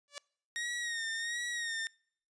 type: tone with exponential growth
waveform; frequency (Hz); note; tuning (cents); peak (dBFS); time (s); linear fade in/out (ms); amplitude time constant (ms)
5% pulse; 576; D5; -34; -26; 0.08-0.18; 0; 21
type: tone with vibrato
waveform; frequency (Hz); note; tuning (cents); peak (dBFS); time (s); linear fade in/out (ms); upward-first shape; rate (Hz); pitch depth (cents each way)
sawtooth; 1864.7; A#6; 0; -31; 0.56-1.87; 0; sine; 1.4; 56
effects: noise-tail reverb RT60 0.6 s tail -26 dB re dry + resampled to 22050 Hz